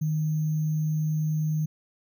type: tone with sample-and-hold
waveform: sine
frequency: 154.9 Hz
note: D#3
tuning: 7 cents flat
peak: -23 dBFS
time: 0.01-1.66 s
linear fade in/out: 10 ms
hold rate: 6300 Hz
effects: none